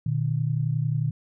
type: tone pair together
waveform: sine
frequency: 120.17 / 151.4 Hz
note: B2 / D#3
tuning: -47 / -47 cents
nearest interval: major third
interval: 400 cents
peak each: -25 dBFS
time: 0.06-1.11 s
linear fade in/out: 5 ms
effects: none